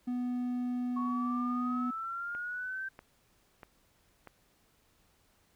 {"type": "tone", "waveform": "triangle", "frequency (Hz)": 246.9, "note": "B3", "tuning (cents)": 0, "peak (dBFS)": -29, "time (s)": [0.07, 1.91], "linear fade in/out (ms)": 10}
{"type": "exponential sweep", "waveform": "sine", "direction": "up", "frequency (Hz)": [1100, 1568], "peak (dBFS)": -35, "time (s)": [0.96, 2.89], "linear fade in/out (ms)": 10}
{"type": "click train", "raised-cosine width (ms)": 0.5, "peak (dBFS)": -32, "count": 4, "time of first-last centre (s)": [2.35, 4.273], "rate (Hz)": 1.56}
{"effects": ["pink hiss -69 dBFS RMS until 5.55 s"]}